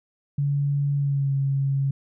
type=tone with pitch glide; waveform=sine; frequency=142.2 to 137.44 Hz; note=C#3 to C#3; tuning=+45 to -14 cents; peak=-20 dBFS; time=0.38-1.91 s; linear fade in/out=5 ms; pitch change=-59 cents; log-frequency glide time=0.96-1.33 s; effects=none